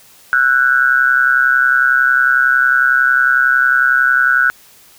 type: tone with amplitude modulation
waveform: sine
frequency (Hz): 1480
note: F#6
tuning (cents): 0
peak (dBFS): -5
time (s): 0.33-4.5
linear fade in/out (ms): 0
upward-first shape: sine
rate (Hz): 131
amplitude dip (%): 90
effects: white hiss -45 dBFS RMS until 4.98 s